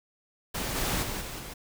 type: noise with level steps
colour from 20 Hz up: pink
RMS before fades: -32 / -29 / -34 / -38 / -41 dBFS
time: 0.54-1.54 s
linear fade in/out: 10 ms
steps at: 0.75 / 1.02 / 1.2 / 1.38 s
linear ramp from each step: 20 ms
effects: none